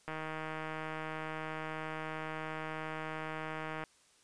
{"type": "click train", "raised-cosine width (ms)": 0.5, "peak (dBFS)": -25, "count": 591, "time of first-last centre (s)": [0.08, 3.838], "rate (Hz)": 157, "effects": ["white hiss -66 dBFS RMS until 4.23 s", "resampled to 22050 Hz"]}